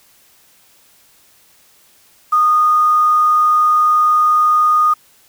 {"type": "tone with quantisation", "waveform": "sine", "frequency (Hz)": 1231, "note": "D#6", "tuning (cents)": -19, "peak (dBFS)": -9, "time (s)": [2.32, 4.94], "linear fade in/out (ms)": 10, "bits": 6, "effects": ["white hiss -51 dBFS RMS until 5.28 s"]}